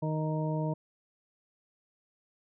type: harmonic tone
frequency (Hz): 155.56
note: D#3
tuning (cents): 0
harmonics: 1 / 2 / 3 / 4 / 6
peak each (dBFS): -30 / -37 / -40 / -37 / -40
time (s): 0.02-0.74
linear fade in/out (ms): 10
effects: none